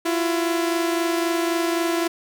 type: tone pair together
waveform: sawtooth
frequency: 335.4 / 359.2 Hz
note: E4 / F4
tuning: +30 / +49 cents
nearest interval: minor second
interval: 119 cents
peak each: -17 / -24 dBFS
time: 0.05-2.08 s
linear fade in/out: 10 ms
effects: none